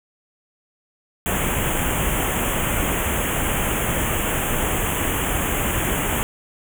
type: band-stop noise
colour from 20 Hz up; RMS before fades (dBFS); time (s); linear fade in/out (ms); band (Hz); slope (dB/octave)
pink; -22; 1.26-6.23; 0; 3300 to 6600; 96
effects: none

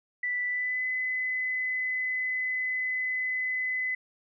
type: tone with pitch glide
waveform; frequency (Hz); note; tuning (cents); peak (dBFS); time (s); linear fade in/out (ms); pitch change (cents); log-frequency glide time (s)
sine; 1975.5 to 2018; B6 to B6; 0 to +37; -27; 0.23-3.95; 5; +37; 0.47-0.85
effects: none

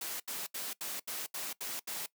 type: noise bursts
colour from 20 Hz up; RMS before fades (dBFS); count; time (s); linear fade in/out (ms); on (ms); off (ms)
white; -39; 8; 0.01-2.062; 5; 190; 76
effects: noise-tail reverb RT60 0.1 s tail -20 dB re dry + high-pass 200 Hz 12 dB/octave

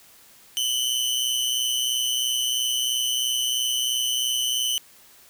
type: tone pair together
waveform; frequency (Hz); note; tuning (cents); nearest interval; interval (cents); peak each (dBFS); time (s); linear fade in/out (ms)
sawtooth; 2960 / 3083; F#7 / G7; 0 / -29; minor second; 71; -22; 0.57-4.78; 0
effects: white hiss -52 dBFS RMS until 5.29 s

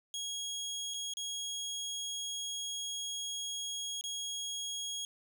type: tone with dropouts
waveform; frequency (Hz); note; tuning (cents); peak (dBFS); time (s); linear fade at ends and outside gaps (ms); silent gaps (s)
25% pulse; 3300; G#7; -12; -33; 0.14-5.05; 1; 0.938-0.942 / 1.137-1.17 / 4.011-4.039
effects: none

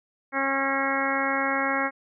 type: harmonic tone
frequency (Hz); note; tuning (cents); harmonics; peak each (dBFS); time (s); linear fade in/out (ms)
272.2; C#4; -31; 1 / 2 / 3 / 4 / 5 / 6 / 7 / 8; -31 / -31 / -31 / -31 / -31 / -31 / -31 / -31; 0.32-1.91; 50
effects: none

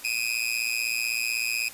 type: tone with amplitude modulation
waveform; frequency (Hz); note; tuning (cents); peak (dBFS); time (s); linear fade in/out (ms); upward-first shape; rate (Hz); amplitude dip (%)
sawtooth; 2508; D#7; +13; -18; 0.04-1.69; 10; sine; 116; 100
effects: white hiss -44 dBFS RMS until 1.73 s + resampled to 32000 Hz

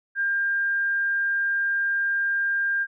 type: tone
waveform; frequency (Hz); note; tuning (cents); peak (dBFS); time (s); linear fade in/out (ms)
sine; 1600; G6; +35; -21; 0.15-2.87; 50
effects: none

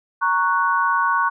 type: chord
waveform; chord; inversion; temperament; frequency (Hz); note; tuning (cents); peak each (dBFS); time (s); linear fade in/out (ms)
sine; F# major; first; equal; 932.3 / 1108.7 / 1480; A#5 / C#6 / F#6; 0 / 0 / 0; -22 / -19 / -21; 0.21-1.3; 20
effects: none

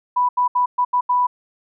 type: tone bursts at uneven times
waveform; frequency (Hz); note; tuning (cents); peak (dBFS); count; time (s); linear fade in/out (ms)
sine; 988; B5; 0; -14; 6; 0.16-0.29 / 0.37-0.48 / 0.55-0.66 / 0.78-0.85 / 0.93-1.01 / 1.09-1.27; 10
effects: none

